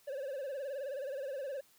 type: tone with vibrato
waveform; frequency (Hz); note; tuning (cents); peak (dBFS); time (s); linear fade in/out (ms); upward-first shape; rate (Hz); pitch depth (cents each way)
triangle; 547; C#5; -23; -35; 0.07-1.61; 10; sine; 19; 110
effects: white hiss -66 dBFS RMS until 1.78 s